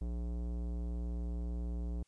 sine tone with tanh clipping, 59.1 Hz, A#1, 24 cents sharp, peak -37 dBFS, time 0.01-2.03 s, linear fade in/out 5 ms, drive 17 dB, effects white hiss -75 dBFS RMS until 2.07 s + resampled to 22050 Hz

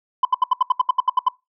sine tone bursts, 1013 Hz, B5, 44 cents sharp, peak -10 dBFS, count 12, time 0.23-1.285 s, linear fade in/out 5 ms, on 21 ms, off 73 ms, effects noise-tail reverb RT60 0.2 s tail -21 dB re dry + tanh soft clip ceiling -10 dBFS

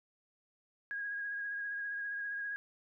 sine tone with vibrato, 1643 Hz, G#6, 19 cents flat, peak -36 dBFS, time 0.91-2.56 s, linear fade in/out 0 ms, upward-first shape triangle, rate 15 Hz, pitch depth 31 cents each way, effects none

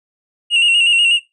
triangle tone with vibrato, 2794 Hz, F7, in tune, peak -8 dBFS, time 0.5-1.2 s, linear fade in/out 50 ms, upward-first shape square, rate 8.2 Hz, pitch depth 41 cents each way, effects noise-tail reverb RT60 0.2 s tail -17 dB re dry + resampled to 22050 Hz

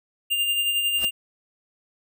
square tone with tremolo, 2800 Hz, F7, 4 cents sharp, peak -20 dBFS, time 0.3-1.11 s, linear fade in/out 20 ms, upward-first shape sine, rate 11 Hz, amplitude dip 40%
pink noise with exponential growth, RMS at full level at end -32 dBFS, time 0.89-1.05 s, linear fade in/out 1 ms, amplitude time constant 34 ms
effects none

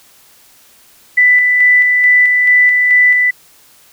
sine tone with tremolo, 1987 Hz, B6, 10 cents sharp, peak -5 dBFS, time 1.17-3.31 s, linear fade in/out 10 ms, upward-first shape square, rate 2.3 Hz, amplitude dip 30%, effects white hiss -46 dBFS RMS until 3.92 s

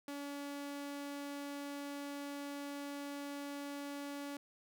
sawtooth tone, 284.5 Hz, C#4, 45 cents sharp, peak -38 dBFS, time 0.08-4.37 s, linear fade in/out 2 ms, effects none

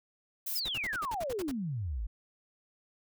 violet noise, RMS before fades -35 dBFS, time 0.46-0.6 s, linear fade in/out 10 ms
sine exponential sweep, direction down, 5420 to 46.25 Hz, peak -32 dBFS, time 0.55-2.07 s, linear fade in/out 10 ms
pink noise bursts, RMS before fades -42 dBFS, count 10, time 0.65-1.515 s, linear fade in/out 5 ms, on 37 ms, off 55 ms
effects none

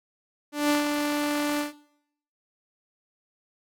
sawtooth tone with ADSR envelope, 293.7 Hz, D4, in tune, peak -15 dBFS, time 0.52-1.73 s, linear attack 180 ms, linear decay 140 ms, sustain -5 dB, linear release 140 ms, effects noise-tail reverb RT60 0.7 s tail -18 dB re dry + AAC 64 kbps

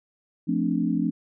sine chord, D minor seventh, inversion first, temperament equal, 174.61 / 220 / 261.6 / 293.7 Hz, F3 / A3 / C4 / D4, 0 / 0 / 0 / 0 cents, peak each -27 dBFS, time 0.47-1.11 s, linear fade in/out 20 ms, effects none

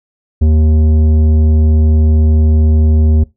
triangle tone with tanh clipping, 77.78 Hz, D#2, in tune, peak -8 dBFS, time 0.41-3.24 s, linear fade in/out 10 ms, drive 15 dB, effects noise-tail reverb RT60 0.2 s tail -20 dB re dry

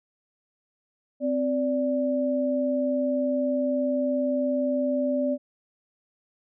sine tone pair together, 259.7 / 583 Hz, C4 / D5, -13 / -13 cents, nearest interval octave + major second, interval 1400 cents, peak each -25 dBFS, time 1.2-5.38 s, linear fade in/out 50 ms, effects none

